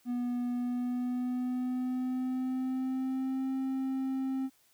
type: tone with pitch glide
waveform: triangle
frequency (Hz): 244.2 to 264.8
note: B3 to C4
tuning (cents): -19 to +21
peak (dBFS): -28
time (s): 0.05-4.5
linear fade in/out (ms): 50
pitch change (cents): +140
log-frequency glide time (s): 0.52-3.52
effects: white hiss -67 dBFS RMS until 4.73 s